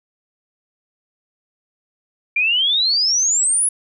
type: exponential sweep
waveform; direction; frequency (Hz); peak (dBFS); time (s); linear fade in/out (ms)
sine; up; 2351 to 10550; -14; 2.36-3.69; 5
effects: none